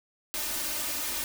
white noise with comb filter, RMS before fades -32 dBFS, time 0.34-1.24 s, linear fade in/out 0 ms, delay 3.3 ms, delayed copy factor +0.75, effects none

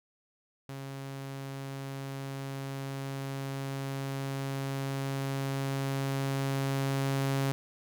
sawtooth tone with level ramp, 136.5 Hz, C#3, 26 cents flat, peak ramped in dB -35 to -23 dBFS, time 0.69-7.52 s, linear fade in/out 0 ms, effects none

